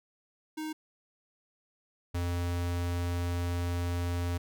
square tone pair in turn, 311.1 / 87.3 Hz, D#4 / F2, 0 / 0 cents, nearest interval octave + minor seventh, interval 2200 cents, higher first, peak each -35 / -30 dBFS, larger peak second, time 0.57-0.73 / 2.14-4.38 s, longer second, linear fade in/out 10 ms, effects none

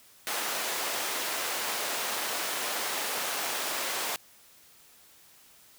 pink high-pass noise, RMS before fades -32 dBFS, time 0.27-4.16 s, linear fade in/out 0 ms, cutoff 580 Hz, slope 12 dB/octave, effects white hiss -57 dBFS RMS until 5.78 s

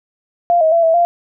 sine tone with pitch steps, 694 / 636 / 673 / 653 / 692 Hz, F5 / D#5 / E5 / E5 / F5, -11 / +38 / +36 / -17 / -16 cents, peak -9 dBFS, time 0.5-1.05 s, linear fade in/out 0 ms, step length 110 ms, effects none

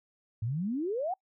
sine exponential sweep, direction up, 103.83 to 783 Hz, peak -29 dBFS, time 0.42-1.14 s, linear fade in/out 5 ms, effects noise-tail reverb RT60 0.1 s tail -26 dB re dry

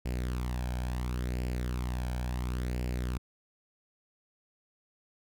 sawtooth tone with flanger, 61.74 Hz, B1, in tune, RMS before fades -33 dBFS, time 0.05-3.18 s, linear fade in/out 10 ms, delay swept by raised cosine 0.4 to 1.28 ms, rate 0.72 Hz, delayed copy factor +0.55, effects none

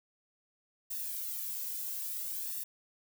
violet noise with flanger, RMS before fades -38 dBFS, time 0.9-2.64 s, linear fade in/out 10 ms, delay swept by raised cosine 1.1 to 1.99 ms, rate 0.59 Hz, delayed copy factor +0.7, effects none

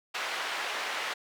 white band-pass noise, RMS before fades -34 dBFS, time 0.14-1.14 s, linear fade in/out 10 ms, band 620 to 2500 Hz, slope 12 dB/octave, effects none

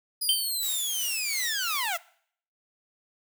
15% pulse linear sweep, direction down, 4978 to 638 Hz, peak -21 dBFS, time 0.21-1.97 s, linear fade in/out 10 ms
square tone with exponential decay, 3110 Hz, G7, 14 cents flat, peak -18 dBFS, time 0.29-0.51 s, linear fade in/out 1 ms, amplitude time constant 47 ms
blue noise with tremolo, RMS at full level -34 dBFS, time 0.62-1.98 s, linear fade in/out 10 ms, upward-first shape triangle, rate 2.9 Hz, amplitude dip 55%
effects noise-tail reverb RT60 0.6 s tail -21 dB re dry

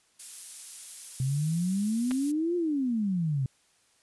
violet noise, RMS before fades -37 dBFS, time 0.19-2.32 s, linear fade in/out 10 ms
sine exponential two-way sweep, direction up then down, 127.5 to 357.3 to 127.5 Hz, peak -25 dBFS, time 1.2-3.46 s, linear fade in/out 2 ms, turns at 2.56 s
clicks, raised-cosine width 0.3 ms, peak -22 dBFS, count 2, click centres 2.11 / 2.115 s
effects white hiss -66 dBFS RMS until 4.02 s + resampled to 24000 Hz

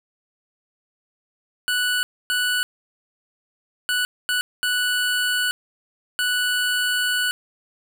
25% pulse tone bursts at uneven times, 1480 Hz, F#6, in tune, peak -16 dBFS, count 6, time 1.68-2.03 / 2.3-2.63 / 3.89-4.05 / 4.29-4.41 / 4.63-5.51 / 6.19-7.31 s, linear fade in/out 0 ms, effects none

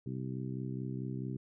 harmonic tone, 64.6 Hz, C2, 21 cents flat, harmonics 2 / 3 / 4 / 5 / 6, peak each -38 / -42 / -44 / -46 / -48 dBFS, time 0.06-1.37 s, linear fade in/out 5 ms, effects none

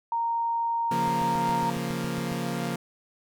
sine tone, 928 Hz, A#5, 8 cents flat, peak -24 dBFS, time 0.12-1.7 s, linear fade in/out 2 ms
sawtooth chord, Bb minor, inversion first, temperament equal, 138.59 / 174.61 / 233.1 Hz, Db3 / F3 / Bb3, 0 / 0 / 0 cents, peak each -30 / -28 / -28 dBFS, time 0.91-2.76 s, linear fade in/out 5 ms
click train, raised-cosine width 5 ms, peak -30 dBFS, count 10, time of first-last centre 1.08-2.32 s, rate 7.26 Hz
effects none

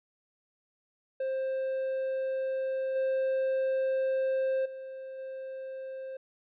triangle tone with level steps, 528 Hz, C5, 16 cents sharp, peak -27 / -24 / -37 / -35 dBFS, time 1.2-6.17 s, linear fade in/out 5 ms, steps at 2.95 / 4.65 / 5.18 s, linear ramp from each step 10 ms, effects resampled to 8000 Hz

